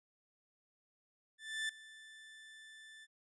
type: tone with ADSR envelope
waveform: 30% pulse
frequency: 1763 Hz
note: A6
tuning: 3 cents sharp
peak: -32 dBFS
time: 1.38-3.07 s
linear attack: 310 ms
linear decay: 5 ms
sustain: -19 dB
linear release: 37 ms
effects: resampled to 22050 Hz